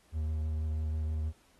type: tone with vibrato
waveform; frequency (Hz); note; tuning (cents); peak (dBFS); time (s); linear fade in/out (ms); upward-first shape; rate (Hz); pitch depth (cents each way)
triangle; 77.78; D#2; 0; -28; 0.12-1.33; 50; sine; 6.2; 13
effects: pink hiss -66 dBFS RMS until 1.59 s + AAC 32 kbps